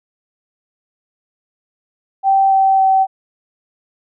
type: tone with pitch steps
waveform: sine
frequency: 778 / 772.6 / 767.3 Hz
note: G5 / G5 / G5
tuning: -13 / -25 / -37 cents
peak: -9 dBFS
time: 2.23-3.07 s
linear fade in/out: 50 ms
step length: 280 ms
effects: none